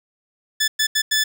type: tone bursts at uneven times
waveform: 15% pulse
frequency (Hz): 1739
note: A6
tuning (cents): -21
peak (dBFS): -10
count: 4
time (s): 0.6-0.68 / 0.79-0.87 / 0.95-1.02 / 1.11-1.24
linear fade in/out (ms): 10
effects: none